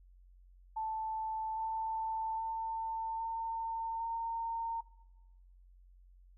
sine tone with pitch steps, 880 / 888.7 / 897.5 / 906.3 / 915.3 Hz, A5 / A5 / A5 / A#5 / A#5, 0 / +17 / +34 / -49 / -32 cents, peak -34 dBFS, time 0.76-4.81 s, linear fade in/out 10 ms, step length 810 ms, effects noise-tail reverb RT60 1.0 s tail -19 dB re dry + added 45 Hz sine -57 dBFS peak until 6.37 s

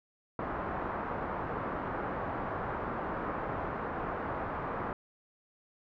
white low-pass noise, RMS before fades -36 dBFS, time 0.39-4.93 s, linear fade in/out 2 ms, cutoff 1300 Hz, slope 24 dB/octave, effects none

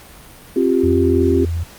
sine chord, C suspended fourth, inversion none, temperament equal with one note detuned, 265.9 / 349.2 / 392 Hz, C4 / F4 / G4, +28 / 0 / 0 cents, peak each -17 dBFS, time 0.56-1.45 s, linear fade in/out 5 ms
sine tone with pitch glide, 87.31 to 84 Hz, F2 to E2, 0 to +33 cents, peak -18 dBFS, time 0.83-1.64 s, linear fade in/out 10 ms, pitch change -67 cents, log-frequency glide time 0.97-1.45 s
effects pink hiss -41 dBFS RMS until 1.78 s + Opus 48 kbps

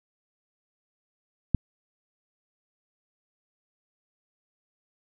click, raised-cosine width 5 ms, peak -8 dBFS, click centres 1.547 s, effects none

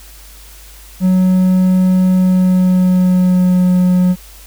triangle tone with pitch glide, 185 to 181.4 Hz, F#3 to F#3, 0 to -34 cents, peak -6 dBFS, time 1-4.16 s, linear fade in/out 50 ms, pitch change -34 cents, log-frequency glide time 2.09-3.7 s, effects added 50 Hz sine -37 dBFS peak until 4.46 s + white hiss -40 dBFS RMS until 4.46 s

